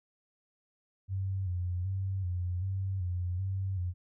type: tone with vibrato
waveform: sine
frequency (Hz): 92.6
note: F#2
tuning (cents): +2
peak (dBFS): -30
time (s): 1.08-3.94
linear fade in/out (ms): 50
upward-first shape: square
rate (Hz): 1.3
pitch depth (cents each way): 62
effects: none